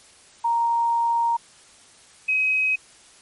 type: tone pair in turn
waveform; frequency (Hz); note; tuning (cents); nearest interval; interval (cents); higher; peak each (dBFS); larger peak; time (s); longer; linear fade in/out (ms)
sine; 932.3 / 2535; A#5 / D#7; 0 / +32; octave + perfect fourth; 1732; second; -18; neither; 0.44-1.37 / 2.28-2.76; first; 10
effects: white hiss -51 dBFS RMS until 3.21 s + MP3 48 kbps